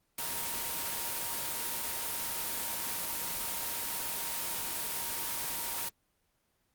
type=tone in noise; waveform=sine; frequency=933 Hz; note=A#5; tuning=1 cent sharp; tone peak=-45 dBFS; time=0.18-5.89 s; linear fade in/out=5 ms; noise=white; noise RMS=-35 dBFS; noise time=0.18-5.89 s; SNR=-13 dB; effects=pink hiss -75 dBFS RMS until 6.74 s + Opus 24 kbps